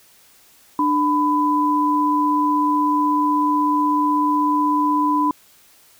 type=tone pair together; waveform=sine; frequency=297.3 / 1000 Hz; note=D4 / B5; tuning=+21 / +21 cents; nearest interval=octave + major sixth; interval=2100 cents; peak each=-19 / -17 dBFS; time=0.79-5.31 s; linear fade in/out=2 ms; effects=white hiss -52 dBFS RMS until 5.99 s